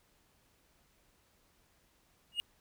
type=tone with exponential growth; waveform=triangle; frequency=2860 Hz; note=F7; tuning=41 cents sharp; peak=-25 dBFS; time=2.32-2.4 s; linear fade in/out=0 ms; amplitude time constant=17 ms; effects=pink hiss -70 dBFS RMS until 2.6 s